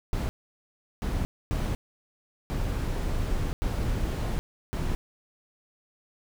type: noise bursts at uneven times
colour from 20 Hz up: brown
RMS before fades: -28 dBFS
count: 6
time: 0.13-0.29 / 1.02-1.25 / 1.51-1.75 / 2.5-3.53 / 3.62-4.39 / 4.73-4.95 s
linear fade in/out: 0 ms
effects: none